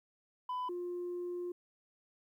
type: tone pair in turn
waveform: sine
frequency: 1000 / 353.6 Hz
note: B5 / F4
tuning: +21 / +22 cents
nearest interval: octave + tritone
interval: 1799 cents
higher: first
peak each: -32 / -35 dBFS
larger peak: first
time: 0.49-0.69 / 0.69-1.52 s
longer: second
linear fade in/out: 5 ms
effects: tanh soft clip ceiling -34 dBFS + 12-bit